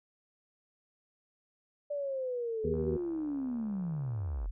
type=linear sweep; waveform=sine; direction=down; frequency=587.3 to 36.33 Hz; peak=-32 dBFS; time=1.9-4.51 s; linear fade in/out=10 ms
type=harmonic tone; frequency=79.2 Hz; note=D#2; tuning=31 cents sharp; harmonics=1 / 2 / 3 / 5 / 6; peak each=-37 / -37 / -37 / -37 / -37 dBFS; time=2.64-2.97 s; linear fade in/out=5 ms
type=click train; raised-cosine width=1 ms; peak=-38 dBFS; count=123; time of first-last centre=2.74-4.458 s; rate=71 Hz
effects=none